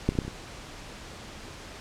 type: clicks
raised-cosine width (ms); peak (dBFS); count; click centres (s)
3; -9 / -27 / -23 / -10 / -28 / -25 / -22; 7; 0.09 / 0.121 / 0.153 / 0.188 / 0.218 / 0.25 / 0.28
effects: pink hiss -43 dBFS RMS until 1.8 s + low-pass 7000 Hz 12 dB/octave